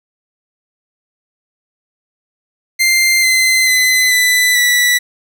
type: tone with pitch steps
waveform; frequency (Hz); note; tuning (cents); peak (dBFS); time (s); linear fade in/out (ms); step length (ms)
sawtooth; 2093 / 2059 / 2026 / 1993.9 / 1961.9; C7 / C7 / B6 / B6 / B6; 0 / -28 / +44 / +16 / -12; -6; 2.79-4.99; 20; 440
effects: none